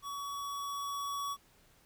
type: tone with level ramp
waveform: square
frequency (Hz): 1129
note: C#6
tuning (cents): +31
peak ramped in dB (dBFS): -39 to -35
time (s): 0.02-1.37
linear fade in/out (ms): 50
effects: pink hiss -65 dBFS RMS until 1.85 s